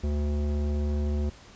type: tone with low-pass filter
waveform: square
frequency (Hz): 73.42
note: D2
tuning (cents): 0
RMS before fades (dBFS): -27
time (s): 0.03-1.3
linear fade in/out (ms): 10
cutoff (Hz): 460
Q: 1
effects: pink hiss -51 dBFS RMS until 1.55 s + resampled to 16000 Hz